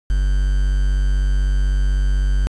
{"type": "tone with quantisation", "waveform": "triangle", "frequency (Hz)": 48, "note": "G1", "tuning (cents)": -36, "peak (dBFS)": -12, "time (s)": [0.1, 2.47], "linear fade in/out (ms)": 0, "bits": 6, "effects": ["resampled to 22050 Hz"]}